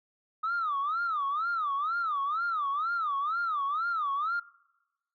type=tone with vibrato; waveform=sine; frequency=1244.5 Hz; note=D#6; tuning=in tune; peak=-26 dBFS; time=0.43-4.4 s; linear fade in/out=10 ms; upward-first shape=sine; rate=2.1 Hz; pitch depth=210 cents each way; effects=noise-tail reverb RT60 1.0 s tail -23 dB re dry + tanh soft clip ceiling -24 dBFS